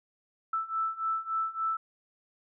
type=beating tone pair; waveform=sine; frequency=1318.5 / 1322 Hz; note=E6 / E6; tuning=0 / +5 cents; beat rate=3.5 Hz; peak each=-33 / -31 dBFS; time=0.53-1.77 s; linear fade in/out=5 ms; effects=none